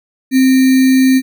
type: tone with sample-and-hold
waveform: sine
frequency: 261.6 Hz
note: C4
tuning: in tune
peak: -6 dBFS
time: 0.31-1.22 s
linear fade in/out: 50 ms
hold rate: 2100 Hz
effects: none